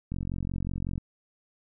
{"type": "click train", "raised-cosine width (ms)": 5, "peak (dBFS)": -20, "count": 40, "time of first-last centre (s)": [0.12, 0.979], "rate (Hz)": 45.4, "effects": []}